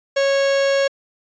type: tone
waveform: 45% pulse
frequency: 551 Hz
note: C#5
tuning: 11 cents flat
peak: -15 dBFS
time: 0.16-0.88 s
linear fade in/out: 10 ms
effects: resampled to 16000 Hz